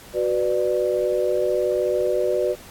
sine chord, B minor, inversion second, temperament just, 370.4 / 493.9 / 592.7 Hz, F#4 / B4 / D5, +2 / 0 / +16 cents, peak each -23 dBFS, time 0.13-2.56 s, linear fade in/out 50 ms, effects pink hiss -44 dBFS RMS until 2.7 s + AAC 64 kbps

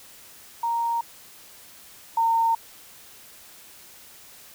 sine tone pair in turn, 931 / 913.4 Hz, A#5 / A#5, -2 / -36 cents, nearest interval unison, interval 34 cents, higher first, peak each -22 / -18 dBFS, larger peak second, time 0.63-1.01 / 2.17-2.55 s, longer neither, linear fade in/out 5 ms, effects white hiss -48 dBFS RMS until 4.54 s

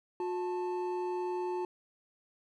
triangle tone pair together, 361.1 / 879 Hz, F#4 / A5, -42 / -2 cents, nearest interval octave + minor third, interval 1540 cents, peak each -31 / -36 dBFS, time 0.2-1.65 s, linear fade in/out 2 ms, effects none

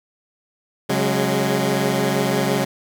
15% pulse chord, C# suspended fourth, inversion none, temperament equal with one note detuned, 136.45 / 185 / 207.7 Hz, C#3 / F#3 / G#3, -27 / 0 / 0 cents, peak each -16 dBFS, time 0.89-2.65 s, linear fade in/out 10 ms, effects none

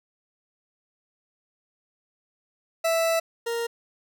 40% pulse tone pair in turn, 659.3 / 466.2 Hz, E5 / A#4, 0 / 0 cents, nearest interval tritone, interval 600 cents, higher first, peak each -20 / -25 dBFS, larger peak first, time 2.84-3.2 / 3.46-3.67 s, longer first, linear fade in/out 10 ms, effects none

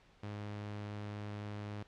sawtooth tone, 103.83 Hz, G#2, in tune, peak -37 dBFS, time 0.23-1.83 s, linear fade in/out 5 ms, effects pink hiss -65 dBFS RMS until 1.87 s + low-pass 4000 Hz 12 dB/octave

